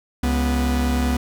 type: tone pair together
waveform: 45% pulse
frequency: 69 / 245.9 Hz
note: C#2 / B3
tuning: -7 / -7 cents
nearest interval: octave + minor seventh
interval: 2200 cents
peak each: -20 / -22 dBFS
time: 0.23-1.17 s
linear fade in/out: 5 ms
effects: none